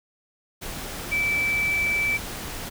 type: tone in noise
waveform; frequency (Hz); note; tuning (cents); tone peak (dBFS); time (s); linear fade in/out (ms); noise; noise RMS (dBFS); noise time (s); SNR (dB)
sine; 2319; D7; -22; -21; 1.11-2.18; 20; pink; -34; 0.61-2.7; +10
effects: none